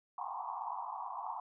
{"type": "band-pass noise", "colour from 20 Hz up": "white", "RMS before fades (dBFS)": -41, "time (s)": [0.18, 1.4], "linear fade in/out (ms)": 2, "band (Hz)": [740, 1100], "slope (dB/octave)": 96, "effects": []}